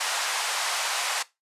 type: band-pass noise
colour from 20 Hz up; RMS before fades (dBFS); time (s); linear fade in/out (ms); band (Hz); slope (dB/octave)
pink; -28; 0-1.23; 10; 750 to 9700; 24
effects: noise-tail reverb RT60 0.2 s tail -18 dB re dry + resampled to 32000 Hz